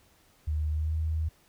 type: tone with pitch glide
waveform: sine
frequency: 76.5 to 79.11 Hz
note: D#2 to D#2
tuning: -29 to +29 cents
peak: -26 dBFS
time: 0.47-1.29 s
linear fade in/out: 10 ms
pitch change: +58 cents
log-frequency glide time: 0.72-0.94 s
effects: pink hiss -63 dBFS RMS until 1.48 s